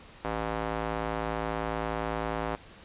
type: tone with band-pass filter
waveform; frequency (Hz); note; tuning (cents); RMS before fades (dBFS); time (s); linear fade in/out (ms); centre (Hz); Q
square; 55; A1; 0; -32; 0.24-2.56; 10; 860; 0.87
effects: pink hiss -51 dBFS RMS until 2.84 s + resampled to 8000 Hz